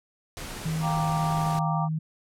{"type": "noise", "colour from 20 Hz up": "pink", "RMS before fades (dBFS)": -37, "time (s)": [0.37, 1.59], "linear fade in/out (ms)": 0}
{"type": "tone with pitch glide", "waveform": "sine", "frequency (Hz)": [158.9, 157.53], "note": ["D#3", "D#3"], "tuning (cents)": [37, 22], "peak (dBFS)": -25, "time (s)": [0.65, 1.99], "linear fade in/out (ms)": 10, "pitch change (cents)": -15, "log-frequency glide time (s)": [0.87, 1.07]}
{"type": "chord", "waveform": "sine", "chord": "G minor seventh", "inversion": "third", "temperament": "equal", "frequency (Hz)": [698.5, 784, 932.3, 1174.7], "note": ["F5", "G5", "Bb5", "D6"], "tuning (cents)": [0, 0, 0, 0], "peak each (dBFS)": -32, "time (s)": [0.81, 1.89], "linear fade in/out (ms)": 50}
{"effects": ["low-pass 12000 Hz 12 dB/octave"]}